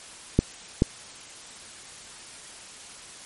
clicks, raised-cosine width 3 ms, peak -4 dBFS, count 2, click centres 0.39 / 0.821 s, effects white hiss -44 dBFS RMS until 3.25 s + MP3 48 kbps

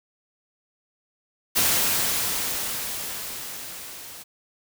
white noise with level ramp, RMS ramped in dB -20 to -41 dBFS, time 1.55-4.24 s, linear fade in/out 20 ms, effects none

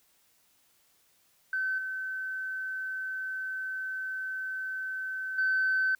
sine tone with level steps, 1531 Hz, G6, 41 cents flat, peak -27 / -32 / -23 dBFS, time 1.53-5.95 s, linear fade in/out 2 ms, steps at 1.78 / 5.38 s, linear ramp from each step 5 ms, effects tanh soft clip ceiling -20 dBFS + white hiss -67 dBFS RMS until 5.99 s

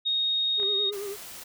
sine tone, 3729 Hz, A#7, in tune, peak -23 dBFS, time 0.05-0.91 s, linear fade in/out 20 ms
triangle tone with vibrato, 403.5 Hz, G#4, 50 cents flat, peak -30 dBFS, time 0.57-1.17 s, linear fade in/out 50 ms, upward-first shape triangle, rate 9.1 Hz, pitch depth 75 cents each way
clicks, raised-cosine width 0.5 ms, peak -27 dBFS, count 2, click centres 0.6 / 0.631 s
white noise, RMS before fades -42 dBFS, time 0.92-1.44 s, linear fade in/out 10 ms
effects none

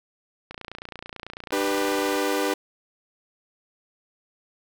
click train, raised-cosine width 0.3 ms, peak -20 dBFS, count 49, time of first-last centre 0.51-2.159 s, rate 29.1 Hz
sawtooth chord, G major, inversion second, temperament equal with one note detuned, 300.2 / 392 / 493.9 Hz, D4 / G4 / B4, +38 / 0 / 0 cents, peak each -23 dBFS, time 1.52-2.54 s, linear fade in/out 5 ms
effects none

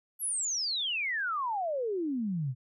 sine exponential sweep, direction down, 11840 to 119.6 Hz, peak -29 dBFS, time 0.19-2.55 s, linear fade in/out 50 ms, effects none

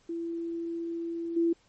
sine tone with level steps, 335.6 Hz, E4, 31 cents sharp, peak -31 / -22 dBFS, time 0.09-1.53 s, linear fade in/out 5 ms, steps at 1.36 s, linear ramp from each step 10 ms, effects pink hiss -65 dBFS RMS until 1.68 s + MP3 32 kbps

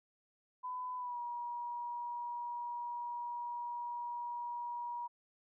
sine tone with pitch glide, 1003 to 957.7 Hz, B5 to A#5, +26 to +46 cents, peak -38 dBFS, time 0.63-5.08 s, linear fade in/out 20 ms, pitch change -80 cents, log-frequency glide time 0.97-1.19 s, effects none

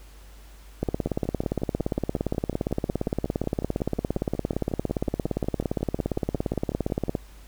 two click trains, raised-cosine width 2 ms, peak -11 / -20 dBFS, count 111 / 35, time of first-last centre 0.83-7.152 / 0.89-7.083 s, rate 17.4 / 5.49 Hz, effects added 50 Hz sine -45 dBFS peak until 7.47 s + pink hiss -54 dBFS RMS until 7.47 s

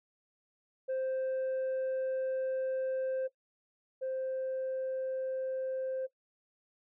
sine tone pair in turn, 523.3 / 523.3 Hz, C5 / C5, 0 / 0 cents, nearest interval unison, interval 0 cents, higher neither, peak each -28 / -31 dBFS, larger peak first, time 0.88-3.28 / 4.01-6.07 s, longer first, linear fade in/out 20 ms, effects noise-tail reverb RT60 0.1 s tail -18 dB re dry + tanh soft clip ceiling -30 dBFS

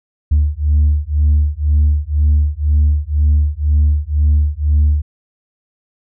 sine beating tone pair, 73.42 / 75.42 Hz, D2 / D2, 0 / +47 cents, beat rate 2 Hz, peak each -12 dBFS, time 0.31-5.02 s, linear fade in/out 10 ms, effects tanh soft clip ceiling -6 dBFS

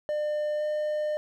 triangle tone with pitch glide, 600 to 604.5 Hz, D5 to D5, +37 to +50 cents, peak -24 dBFS, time 0.09-1.17 s, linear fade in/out 0 ms, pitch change +13 cents, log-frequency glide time 0.57-0.63 s, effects none

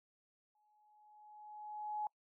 sine tone with exponential growth, 844 Hz, G#5, 28 cents sharp, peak -35 dBFS, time 0.55-2.07 s, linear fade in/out 2 ms, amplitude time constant 330 ms, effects noise-tail reverb RT60 0.1 s tail -26 dB re dry

